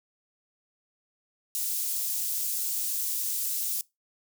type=high-pass noise; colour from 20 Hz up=white; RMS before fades=-30 dBFS; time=1.55-3.81 s; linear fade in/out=0 ms; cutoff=6600 Hz; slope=12 dB/octave; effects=noise-tail reverb RT60 0.2 s tail -22 dB re dry